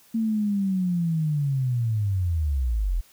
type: linear sweep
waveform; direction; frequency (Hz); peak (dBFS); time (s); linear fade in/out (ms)
sine; down; 228.3 to 38.89; -21; 0.14-3.01; 10
effects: white hiss -56 dBFS RMS until 3.12 s